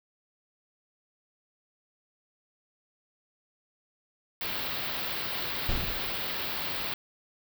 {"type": "band-stop noise", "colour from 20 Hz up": "white", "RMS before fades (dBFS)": -33, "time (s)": [4.41, 6.94], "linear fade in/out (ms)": 2, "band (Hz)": [4700, 16000], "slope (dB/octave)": 48}
{"type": "noise with exponential decay", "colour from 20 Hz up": "brown", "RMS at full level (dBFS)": -26, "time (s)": [5.69, 6.38], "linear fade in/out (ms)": 1, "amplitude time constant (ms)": 150}
{"effects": []}